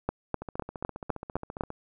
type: two click trains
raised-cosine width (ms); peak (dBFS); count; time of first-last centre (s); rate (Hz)
1; -23 / -13; 20 / 7; 0.42-1.704 / 0.09-1.609; 14.8 / 3.95
effects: none